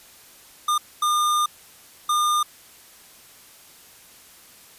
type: tone bursts at uneven times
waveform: square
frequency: 1210 Hz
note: D#6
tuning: 49 cents flat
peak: -19 dBFS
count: 3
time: 0.68-0.78 / 1.02-1.46 / 2.09-2.43 s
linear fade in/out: 5 ms
effects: white hiss -49 dBFS RMS until 4.78 s + resampled to 32000 Hz